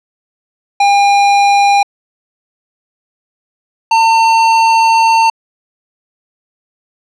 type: tone pair in turn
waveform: square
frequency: 805 / 903.6 Hz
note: G5 / A5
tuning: +46 / +46 cents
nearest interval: major second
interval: 200 cents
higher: second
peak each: -7 dBFS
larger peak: neither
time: 0.8-1.83 / 3.91-5.3 s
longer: second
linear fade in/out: 5 ms
effects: low-pass 5000 Hz 12 dB/octave